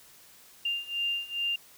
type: beating tone pair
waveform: sine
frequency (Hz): 2794 / 2796.4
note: F7 / F7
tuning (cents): 0 / +2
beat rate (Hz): 2.4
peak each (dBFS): -33 / -31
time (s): 0.65-1.56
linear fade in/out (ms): 5
effects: white hiss -55 dBFS RMS until 1.77 s